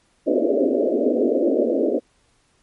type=band-pass noise; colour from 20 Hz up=pink; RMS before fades=-19 dBFS; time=0.26-2 s; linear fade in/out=20 ms; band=240 to 630 Hz; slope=96 dB/octave; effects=pink hiss -62 dBFS RMS until 2.62 s + MP3 48 kbps